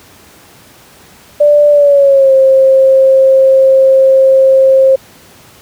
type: tone with pitch glide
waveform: sine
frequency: 587.3 to 532.4 Hz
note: D5 to C5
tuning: 0 to +30 cents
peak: -3 dBFS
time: 1.4-4.96 s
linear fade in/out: 10 ms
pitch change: -170 cents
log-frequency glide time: 1.7-2.33 s
effects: pink hiss -40 dBFS RMS until 5.61 s + high-pass 80 Hz 12 dB/octave